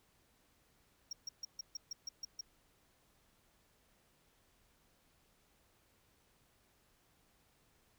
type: tone bursts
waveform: triangle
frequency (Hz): 5588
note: F8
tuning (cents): 0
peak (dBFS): -38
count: 9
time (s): 1.11-2.41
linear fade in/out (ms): 5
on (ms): 20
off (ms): 140
effects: pink hiss -72 dBFS RMS until 7.98 s